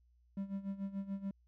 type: tone with tremolo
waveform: triangle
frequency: 196.3 Hz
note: G3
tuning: 3 cents sharp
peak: -33 dBFS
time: 0.37-1.31 s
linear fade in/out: 2 ms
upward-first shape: sine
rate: 6.9 Hz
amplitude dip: 80%
effects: added 60 Hz sine -66 dBFS peak until 1.47 s